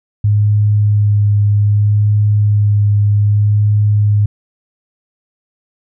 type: tone with vibrato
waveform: sine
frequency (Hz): 103.83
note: G#2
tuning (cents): 0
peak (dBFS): -8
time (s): 0.24-4.26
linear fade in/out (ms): 5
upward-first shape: sine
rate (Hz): 0.64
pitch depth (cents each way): 13
effects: none